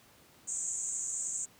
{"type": "band-pass noise", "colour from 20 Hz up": "white", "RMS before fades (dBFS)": -36, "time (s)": [0.47, 1.46], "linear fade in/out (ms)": 20, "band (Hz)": [6600, 8100], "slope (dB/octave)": 96, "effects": ["pink hiss -60 dBFS RMS until 1.59 s", "high-pass 80 Hz 12 dB/octave"]}